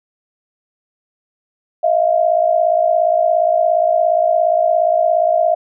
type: tone pair together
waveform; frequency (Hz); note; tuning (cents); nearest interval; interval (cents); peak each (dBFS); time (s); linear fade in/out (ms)
sine; 635 / 692.2; D#5 / F5; +35 / -16; minor second; 149; -14; 1.83-5.55; 10
effects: none